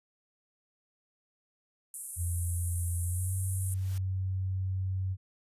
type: band-pass noise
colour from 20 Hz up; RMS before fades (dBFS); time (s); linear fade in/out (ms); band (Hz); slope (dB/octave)
white; -42; 1.94-3.74; 0; 8600 to 11000; 48
type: tone with pitch glide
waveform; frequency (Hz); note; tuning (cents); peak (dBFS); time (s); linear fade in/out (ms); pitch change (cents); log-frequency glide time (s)
sine; 86.5 to 94.33; F2 to F#2; -16 to +34; -29; 2.16-5.17; 50; +150; 3.02-3.34
type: noise with exponential growth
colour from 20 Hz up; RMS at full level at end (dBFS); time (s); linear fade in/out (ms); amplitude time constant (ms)
white; -47; 3.38-3.98; 2; 130
effects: resampled to 32000 Hz